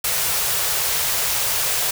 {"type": "band-stop noise", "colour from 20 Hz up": "white", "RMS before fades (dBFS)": -21, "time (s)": [0.04, 1.91], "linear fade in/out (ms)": 5, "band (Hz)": [170, 390], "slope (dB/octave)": 48, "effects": []}